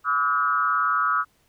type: tone with frequency modulation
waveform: sine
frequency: 1290 Hz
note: E6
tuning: 38 cents flat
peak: -19 dBFS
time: 0.04-1.25 s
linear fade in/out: 50 ms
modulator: 139 Hz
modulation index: 1.1
effects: pink hiss -64 dBFS RMS until 1.48 s